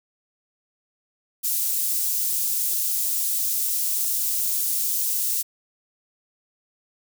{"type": "high-pass noise", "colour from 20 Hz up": "white", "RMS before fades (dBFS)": -24, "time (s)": [1.43, 5.43], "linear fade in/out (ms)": 20, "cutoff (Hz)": 7400, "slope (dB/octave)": 12, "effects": []}